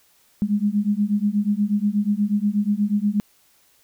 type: beating tone pair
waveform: sine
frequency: 202.2 / 210.5 Hz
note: G#3 / G#3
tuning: -46 / +24 cents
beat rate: 8.3 Hz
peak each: -21 / -21 dBFS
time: 0.42-3.2 s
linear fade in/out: 0 ms
effects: white hiss -59 dBFS RMS until 3.83 s

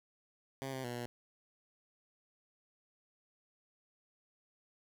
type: tone with pitch steps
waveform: 10% pulse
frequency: 134.5 / 131.4 / 121.3 / 120.6 Hz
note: C3 / C3 / B2 / B2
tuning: +48 / +8 / -31 / -41 cents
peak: -31 dBFS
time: 0.62-1.06 s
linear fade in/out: 0 ms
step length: 110 ms
effects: 12-bit

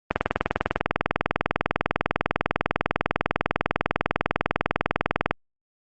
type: click train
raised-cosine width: 0.5 ms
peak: -4 dBFS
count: 105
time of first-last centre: 0.11-5.31 s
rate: 20 Hz
effects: Opus 24 kbps

